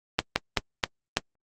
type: slowing click train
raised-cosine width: 0.2 ms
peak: -3 dBFS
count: 5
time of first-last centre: 0.19-1.17 s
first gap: 170 ms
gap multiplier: 1.25
effects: Opus 24 kbps